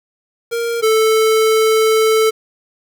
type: tone pair in turn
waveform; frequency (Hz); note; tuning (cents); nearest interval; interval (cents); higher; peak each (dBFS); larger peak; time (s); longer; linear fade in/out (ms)
square; 466.2 / 440; A#4 / A4; 0 / 0; minor second; 100; first; -18 / -11; second; 0.51-0.82 / 0.82-2.31; second; 20
effects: 7-bit